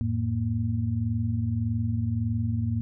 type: tone cluster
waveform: sine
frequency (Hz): 88.3 / 110 / 232.7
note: F2 / A2 / A#3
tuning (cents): +20 / 0 / -3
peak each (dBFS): -31 / -26 / -30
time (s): 0.01-2.81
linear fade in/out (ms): 0
effects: none